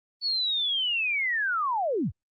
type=linear sweep; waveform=sine; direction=down; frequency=4479 to 53.3 Hz; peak=-24 dBFS; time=0.21-2.12 s; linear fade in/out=50 ms; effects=Opus 24 kbps